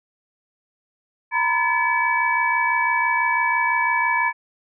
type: tone cluster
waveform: sine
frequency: 936 / 1002 / 1723 / 2285 Hz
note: A#5 / B5 / A6 / D7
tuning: +7 / +25 / -37 / -48 cents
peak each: -23 dBFS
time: 1.31-4.33 s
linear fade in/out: 50 ms
effects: none